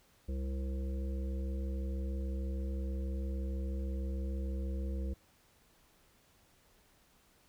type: harmonic tone with a mistuned harmonic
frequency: 66.3 Hz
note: C2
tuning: 23 cents sharp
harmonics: 1 / 3 / 5 / 7 / 8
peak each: -34 / -44 / -48 / -51 / -52 dBFS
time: 0.28-5.14 s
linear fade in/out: 10 ms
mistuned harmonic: 3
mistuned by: -16 cents
effects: pink hiss -67 dBFS RMS until 7.48 s